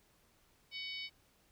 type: harmonic tone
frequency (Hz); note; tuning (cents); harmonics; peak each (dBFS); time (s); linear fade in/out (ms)
750; F#5; +23; 3 / 4 / 5 / 6 / 7; -44 / -46 / -48 / -50 / -51; 0.71-1.1; 50
effects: pink hiss -70 dBFS RMS until 1.51 s